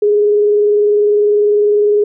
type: tone with vibrato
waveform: sine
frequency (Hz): 415.3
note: G#4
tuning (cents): 0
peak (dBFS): -8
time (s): 0.02-2.04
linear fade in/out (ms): 5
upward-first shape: square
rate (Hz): 20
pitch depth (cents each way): 23
effects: none